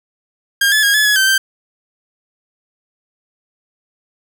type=tone with pitch steps; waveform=sawtooth; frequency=1613 / 1722 / 1635 / 1715 / 1687 / 1550 / 1564 Hz; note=G6 / A6 / G#6 / A6 / G#6 / G6 / G6; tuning=+49 / -38 / -28 / -45 / +27 / -20 / -4 cents; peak=-7 dBFS; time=0.61-1.38 s; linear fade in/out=5 ms; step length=110 ms; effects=none